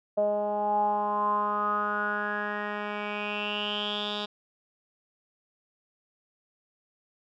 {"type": "tone with low-pass filter sweep", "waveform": "10% pulse", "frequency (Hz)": 207.7, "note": "G#3", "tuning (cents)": 0, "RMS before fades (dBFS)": -29, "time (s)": [0.17, 4.26], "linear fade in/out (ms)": 10, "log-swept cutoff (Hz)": [630, 3900], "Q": 8.6, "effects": []}